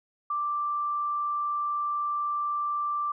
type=tone; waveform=sine; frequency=1176 Hz; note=D6; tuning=2 cents sharp; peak=-26 dBFS; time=0.3-3.12 s; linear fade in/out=5 ms; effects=none